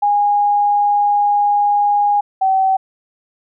sine tone pair in turn, 821 / 765.8 Hz, G#5 / G5, -20 / -41 cents, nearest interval minor second, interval 121 cents, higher first, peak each -11 dBFS, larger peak neither, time 0.02-2.21 / 2.41-2.77 s, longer first, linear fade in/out 10 ms, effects none

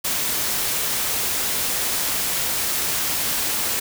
white noise, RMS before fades -23 dBFS, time 0.04-3.8 s, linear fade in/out 10 ms, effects none

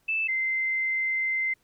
sine tone pair in turn, 2636 / 2076 Hz, E7 / C7, -1 / -14 cents, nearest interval major third, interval 413 cents, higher first, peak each -24 dBFS, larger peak neither, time 0.08-0.28 / 0.28-1.54 s, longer second, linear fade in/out 10 ms, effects pink hiss -68 dBFS RMS until 1.63 s

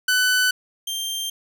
sawtooth tone pair in turn, 1500 / 3168 Hz, F#6 / G7, +23 / +18 cents, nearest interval octave + minor second, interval 1295 cents, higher second, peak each -13 / -22 dBFS, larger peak first, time 0.08-0.51 / 0.87-1.3 s, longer neither, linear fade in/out 5 ms, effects none

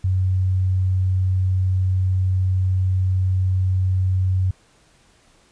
sine tone, 93.3 Hz, F#2, 15 cents sharp, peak -16 dBFS, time 0.04-4.51 s, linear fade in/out 5 ms, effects pink hiss -56 dBFS RMS until 5.51 s + resampled to 22050 Hz

